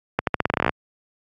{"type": "accelerating click train", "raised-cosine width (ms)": 0.5, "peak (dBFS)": -3, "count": 14, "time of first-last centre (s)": [0.19, 0.693], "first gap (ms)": 82, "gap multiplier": 0.86, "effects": ["high-pass 80 Hz 12 dB/octave", "AAC 64 kbps"]}